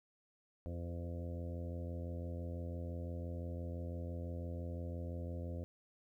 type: harmonic tone with a mistuned harmonic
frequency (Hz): 85.9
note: F2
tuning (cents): -28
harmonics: 1 / 2 / 3 / 4 / 5 / 6 / 7 / 8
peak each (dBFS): -41 / -49 / -50 / -54 / -58 / -51 / -55 / -62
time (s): 0.66-5.64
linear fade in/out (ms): 0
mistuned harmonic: 5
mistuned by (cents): +26
effects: 13-bit